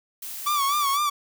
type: noise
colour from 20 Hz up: blue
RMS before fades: -35 dBFS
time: 0.22-0.97 s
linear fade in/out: 5 ms
type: tone with vibrato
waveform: 45% pulse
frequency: 1144 Hz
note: D6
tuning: 46 cents flat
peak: -21 dBFS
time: 0.46-1.1 s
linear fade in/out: 10 ms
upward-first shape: sine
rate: 4 Hz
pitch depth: 81 cents each way
effects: none